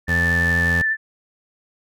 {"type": "tone with vibrato", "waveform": "sine", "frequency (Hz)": 1762, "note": "A6", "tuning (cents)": 2, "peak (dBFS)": -17, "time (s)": [0.07, 0.97], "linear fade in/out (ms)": 50, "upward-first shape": "sine", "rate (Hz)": 12, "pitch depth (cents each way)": 14}
{"type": "tone", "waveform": "25% pulse", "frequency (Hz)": 85, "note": "F2", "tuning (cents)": -46, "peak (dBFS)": -17, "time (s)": [0.08, 0.82], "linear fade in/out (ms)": 5}
{"effects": []}